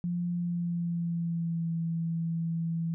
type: tone with pitch glide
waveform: sine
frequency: 174.61 to 165.67 Hz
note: F3 to E3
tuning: 0 to +9 cents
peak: -28 dBFS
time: 0.04-2.94 s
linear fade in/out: 0 ms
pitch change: -91 cents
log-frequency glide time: 0.32-1.72 s
effects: none